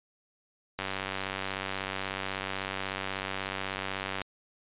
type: click train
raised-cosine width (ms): 0.3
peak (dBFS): -16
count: 331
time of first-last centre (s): 0.79-4.217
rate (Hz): 96.3
effects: resampled to 8000 Hz